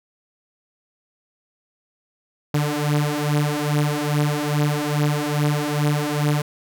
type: beating tone pair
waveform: sawtooth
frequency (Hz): 146.83 / 149.23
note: D3 / D3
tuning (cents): 0 / +28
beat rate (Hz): 2.4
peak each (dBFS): -18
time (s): 2.54-6.42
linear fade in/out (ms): 5
effects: none